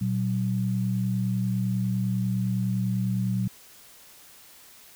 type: tone pair together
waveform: sine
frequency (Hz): 118.7 / 188.63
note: A#2 / F#3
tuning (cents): +32 / +34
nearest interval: minor sixth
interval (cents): 802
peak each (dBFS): -26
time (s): 0.01-3.48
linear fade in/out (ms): 5
effects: white hiss -51 dBFS RMS until 4.95 s